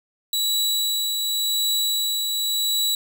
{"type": "tone with tremolo", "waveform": "sawtooth", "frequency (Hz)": 3916, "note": "B7", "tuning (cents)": -15, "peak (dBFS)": -16, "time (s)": [0.33, 2.95], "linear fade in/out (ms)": 2, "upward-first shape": "triangle", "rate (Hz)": 0.9, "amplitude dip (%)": 35, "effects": []}